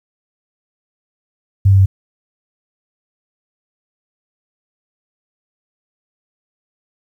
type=tone with pitch steps; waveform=sine; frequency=98 / 96.99 / 95.98 Hz; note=G2 / G2 / G2; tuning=0 / -18 / -36 cents; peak=-6 dBFS; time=1.65-1.86 s; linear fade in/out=10 ms; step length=70 ms; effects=8-bit